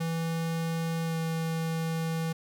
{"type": "tone with pitch glide", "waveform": "square", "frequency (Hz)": [164.6, 163.09], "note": ["E3", "E3"], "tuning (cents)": [-2, -18], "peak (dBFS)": -29, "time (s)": [0, 2.33], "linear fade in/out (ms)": 10, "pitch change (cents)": -16, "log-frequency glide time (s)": [1.04, 1.16], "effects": []}